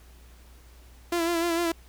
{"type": "tone with vibrato", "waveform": "sawtooth", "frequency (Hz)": 338.7, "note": "E4", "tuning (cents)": 47, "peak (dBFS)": -20, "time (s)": [1.12, 1.72], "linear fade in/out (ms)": 5, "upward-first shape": "sine", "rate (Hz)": 6.6, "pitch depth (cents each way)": 45, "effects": ["added 60 Hz sine -49 dBFS peak until 1.88 s", "pink hiss -57 dBFS RMS until 1.88 s"]}